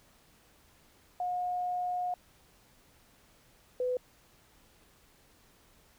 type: tone pair in turn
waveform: sine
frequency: 720 / 501.1 Hz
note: F#5 / B4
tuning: -47 / +25 cents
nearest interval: tritone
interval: 628 cents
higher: first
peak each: -30 / -28 dBFS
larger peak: second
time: 1.2-2.14 / 3.8-3.97 s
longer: first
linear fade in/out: 2 ms
effects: pink hiss -63 dBFS RMS until 5.98 s